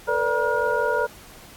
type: tone cluster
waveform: sine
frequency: 449.2 / 494.6 / 582 / 955 / 1427 Hz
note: A4 / B4 / D5 / A#5 / F6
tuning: +36 / +3 / -16 / +42 / +37 cents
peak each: -26 dBFS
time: 0.07-1.07 s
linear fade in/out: 20 ms
effects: pink hiss -46 dBFS RMS until 1.56 s + AAC 64 kbps